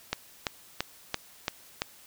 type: click train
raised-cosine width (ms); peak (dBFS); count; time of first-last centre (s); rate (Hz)
0.2; -10; 6; 0.13-1.819; 2.96
effects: white hiss -54 dBFS RMS until 2.06 s